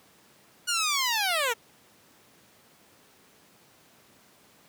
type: linear sweep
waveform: 10% pulse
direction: down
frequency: 1460 to 440 Hz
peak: -16 dBFS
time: 0.67-1.54 s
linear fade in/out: 20 ms
effects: pink hiss -58 dBFS RMS until 4.68 s + high-pass 150 Hz 12 dB/octave